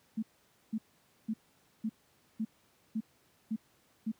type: tone bursts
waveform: sine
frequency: 220 Hz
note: A3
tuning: in tune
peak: -30 dBFS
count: 8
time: 0.17-4.118 s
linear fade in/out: 10 ms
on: 56 ms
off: 500 ms
effects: pink hiss -68 dBFS RMS until 4.19 s + high-pass 100 Hz 12 dB/octave